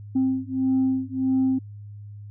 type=beating tone pair; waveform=sine; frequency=261.6 / 263.2 Hz; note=C4 / C4; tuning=0 / +10 cents; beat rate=1.6 Hz; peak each=-22 dBFS; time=0.15-1.59 s; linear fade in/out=10 ms; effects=tanh soft clip ceiling -15 dBFS + added 103 Hz sine -37 dBFS peak until 2.3 s